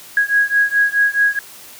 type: beating tone pair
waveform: sine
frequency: 1651 / 1655.7 Hz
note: G#6 / G#6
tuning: -11 / -6 cents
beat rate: 4.7 Hz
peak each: -15 / -16 dBFS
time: 0.17-1.39 s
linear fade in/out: 2 ms
effects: white hiss -39 dBFS RMS until 1.79 s + high-pass 100 Hz 12 dB/octave